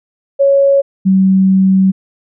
sine tone pair in turn, 554.4 / 190.54 Hz, C#5 / G3, 0 / -49 cents, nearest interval octave + tritone, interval 1849 cents, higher first, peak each -6 dBFS, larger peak neither, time 0.39-0.82 / 1.05-1.92 s, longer second, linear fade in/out 20 ms, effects none

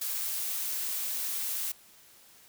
blue noise, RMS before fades -33 dBFS, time 0.01-1.72 s, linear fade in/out 5 ms, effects white hiss -57 dBFS RMS until 2.48 s

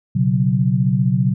sine chord, B suspended second, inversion none, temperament equal with one note detuned, 123.47 / 138.59 / 185.85 Hz, B2 / C#3 / F#3, 0 / 0 / +8 cents, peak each -18 dBFS, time 0.15-1.34 s, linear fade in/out 10 ms, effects none

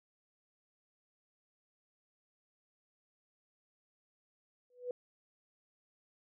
sine tone with exponential growth, 493.9 Hz, B4, in tune, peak -32 dBFS, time 4.7-4.91 s, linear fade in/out 2 ms, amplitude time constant 45 ms, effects none

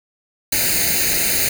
white noise with comb filter, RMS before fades -18 dBFS, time 0.52-1.49 s, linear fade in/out 5 ms, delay 0.45 ms, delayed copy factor +0.8, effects none

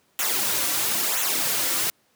white noise with flanger, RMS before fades -24 dBFS, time 0.19-1.9 s, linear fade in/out 0 ms, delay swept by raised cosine 0.2 to 4.8 ms, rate 0.99 Hz, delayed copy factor -0.75, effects pink hiss -64 dBFS RMS until 2.15 s + high-pass 150 Hz 12 dB/octave

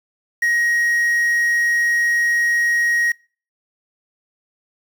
triangle tone with quantisation, 1886 Hz, A#6, 20 cents sharp, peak -13 dBFS, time 0.42-3.12 s, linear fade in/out 5 ms, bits 6, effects noise-tail reverb RT60 0.4 s tail -26 dB re dry

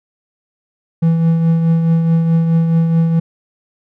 triangle tone with tremolo, 164.81 Hz, E3, in tune, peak -6 dBFS, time 1.02-3.2 s, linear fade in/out 10 ms, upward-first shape triangle, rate 4.7 Hz, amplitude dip 45%, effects none

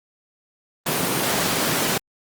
pink high-pass noise, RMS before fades -22 dBFS, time 0.86-1.98 s, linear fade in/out 5 ms, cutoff 140 Hz, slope 24 dB/octave, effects Opus 24 kbps

